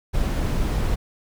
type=noise; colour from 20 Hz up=brown; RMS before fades=-22 dBFS; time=0.13-0.96 s; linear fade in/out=20 ms; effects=none